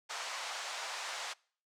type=band-pass noise; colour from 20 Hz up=pink; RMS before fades=-41 dBFS; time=0.09-1.34 s; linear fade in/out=20 ms; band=700 to 7400 Hz; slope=24 dB/octave; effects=noise-tail reverb RT60 0.5 s tail -25 dB re dry